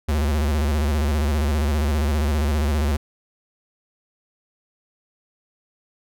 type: tone with vibrato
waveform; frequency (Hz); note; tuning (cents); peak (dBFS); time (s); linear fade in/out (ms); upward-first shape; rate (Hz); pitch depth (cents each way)
square; 73.8; D2; +9; -19; 0.08-2.97; 10; square; 15; 89
effects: none